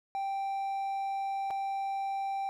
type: tone with dropouts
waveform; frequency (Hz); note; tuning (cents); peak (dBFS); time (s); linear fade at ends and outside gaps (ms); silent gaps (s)
triangle; 784; G5; 0; -29; 0.15-2.49; 0; 1.504-1.508
effects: none